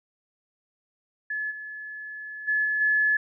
sine tone with level steps, 1715 Hz, A6, 45 cents flat, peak -27 / -35 / -21 / -23 / -19 dBFS, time 1.3-3.17 s, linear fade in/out 5 ms, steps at 1.5 / 2.47 / 2.64 / 2.8 s, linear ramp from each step 20 ms, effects none

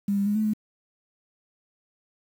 sine tone with pitch steps, 201.1 / 199.7 / 206.6 / 216.2 / 213.5 Hz, G3 / G3 / G#3 / A3 / G#3, +44 / +32 / -9 / -30 / +48 cents, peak -21 dBFS, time 0.08-0.535 s, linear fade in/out 5 ms, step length 91 ms, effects 8-bit

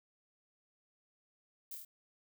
violet noise with echo, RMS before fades -45 dBFS, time 1.71-1.75 s, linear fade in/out 5 ms, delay 25 ms, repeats 4, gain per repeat -2 dB, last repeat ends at 1.85 s, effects none

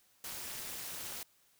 white noise with amplitude modulation, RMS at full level -39 dBFS, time 0.24-1.23 s, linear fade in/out 2 ms, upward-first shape sine, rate 249 Hz, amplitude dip 90%, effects white hiss -69 dBFS RMS until 1.59 s

